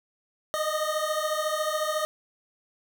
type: beating tone pair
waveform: 25% pulse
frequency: 610 / 624 Hz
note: D#5 / D#5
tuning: -34 / +5 cents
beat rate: 14 Hz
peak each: -25 dBFS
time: 0.54-2.05 s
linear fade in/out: 0 ms
effects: 10-bit